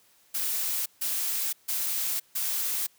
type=noise bursts; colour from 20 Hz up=blue; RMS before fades=-29 dBFS; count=4; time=0.34-2.87 s; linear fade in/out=10 ms; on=520 ms; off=150 ms; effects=white hiss -62 dBFS RMS until 2.98 s + high-pass 80 Hz 12 dB/octave